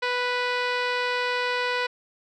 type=tone with low-pass filter; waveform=15% pulse; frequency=493.6 Hz; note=B4; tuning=1 cent flat; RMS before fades=-26 dBFS; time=0.02-1.87 s; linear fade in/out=10 ms; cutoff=3400 Hz; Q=5.1; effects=none